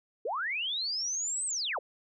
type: linear two-way sweep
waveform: sine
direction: up then down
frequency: 392 to 8372 to 392 Hz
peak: -30 dBFS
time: 0.25-1.79 s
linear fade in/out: 5 ms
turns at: 1.46 s
effects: none